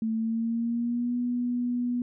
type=tone with pitch glide; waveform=sine; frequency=222.5 to 244 Hz; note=A3 to B3; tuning=+20 to -21 cents; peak=-25 dBFS; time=0.02-2.02 s; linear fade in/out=2 ms; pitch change=+159 cents; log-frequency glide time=0.14-1.16 s; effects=none